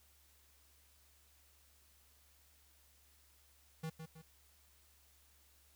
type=tone with echo; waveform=square; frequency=160 Hz; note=D#3; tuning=49 cents sharp; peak=-40 dBFS; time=3.83-3.9 s; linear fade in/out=10 ms; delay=160 ms; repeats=2; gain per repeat=-7 dB; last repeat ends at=4.22 s; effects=added 70 Hz sine -70 dBFS peak until 5.75 s + white hiss -69 dBFS RMS until 5.75 s